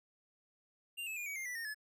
square tone with pitch steps, 2787 / 2600 / 2426 / 2264 / 2112 / 1970.7 / 1838.7 / 1715.6 Hz, F7 / E7 / D#7 / C#7 / C7 / B6 / A#6 / A6, -4 / -24 / -44 / +36 / +16 / -4 / -24 / -44 cents, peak -40 dBFS, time 0.97-1.746 s, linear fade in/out 20 ms, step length 97 ms, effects none

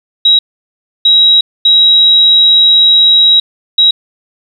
sine tone bursts at uneven times, 3844 Hz, B7, 48 cents flat, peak -3 dBFS, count 4, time 0.25-0.39 / 1.05-1.41 / 1.65-3.4 / 3.78-3.91 s, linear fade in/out 5 ms, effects 7-bit

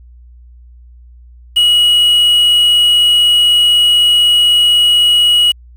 triangle tone with quantisation, 2911 Hz, F#7, 29 cents flat, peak -5 dBFS, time 1.56-5.52 s, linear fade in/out 10 ms, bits 5, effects added 60 Hz sine -36 dBFS peak until 5.76 s

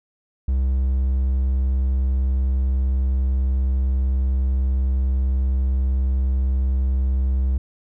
triangle tone, 65.41 Hz, C2, in tune, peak -15 dBFS, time 0.48-7.58 s, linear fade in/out 5 ms, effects none

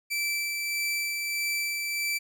sawtooth tone with tremolo, 2328 Hz, D7, 16 cents flat, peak -23 dBFS, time 0.1-2.19 s, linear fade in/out 20 ms, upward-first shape sine, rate 1.6 Hz, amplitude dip 30%, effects none

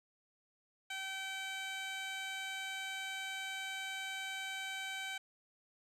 15% pulse tone with band-pass filter, 770 Hz, G5, 31 cents flat, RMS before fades -42 dBFS, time 0.9-5.18 s, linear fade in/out 5 ms, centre 3200 Hz, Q 0.54, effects none

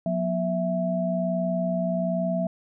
sine tone cluster, 180.4 / 241.6 / 659 Hz, F#3 / B3 / E5, -44 / -38 / -1 cents, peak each -26 / -32 / -26 dBFS, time 0.06-2.47 s, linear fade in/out 2 ms, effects none

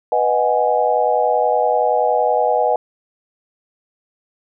sine chord, G# minor seventh, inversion first, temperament equal, 493.9 / 622.3 / 740 / 830.6 Hz, B4 / D#5 / F#5 / G#5, 0 / 0 / 0 / 0 cents, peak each -19 dBFS, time 0.12-2.76 s, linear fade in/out 2 ms, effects none

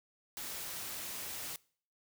white noise, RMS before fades -42 dBFS, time 0.37-1.56 s, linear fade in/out 0 ms, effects noise-tail reverb RT60 0.5 s tail -23 dB re dry

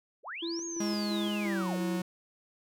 sine linear two-way sweep, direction up then down, 329.6 to 6645 to 329.6 Hz, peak -37 dBFS, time 0.23-1.79 s, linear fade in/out 50 ms, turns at 0.65 s
triangle tone with tremolo, 335.2 Hz, E4, 29 cents sharp, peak -31 dBFS, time 0.42-2.02 s, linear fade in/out 10 ms, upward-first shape square, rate 2.9 Hz, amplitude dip 45%
45% pulse tone with pitch glide, 207.7 to 182.91 Hz, G#3 to F#3, 0 to -20 cents, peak -31 dBFS, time 0.8-2.02 s, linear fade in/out 5 ms, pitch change -220 cents, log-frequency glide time 1.43-1.68 s
effects none

